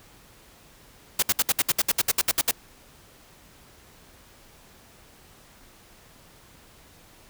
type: noise bursts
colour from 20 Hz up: white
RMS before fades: -21 dBFS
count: 14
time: 1.19-2.512 s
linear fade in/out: 5 ms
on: 35 ms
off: 64 ms
effects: pink hiss -53 dBFS RMS until 7.29 s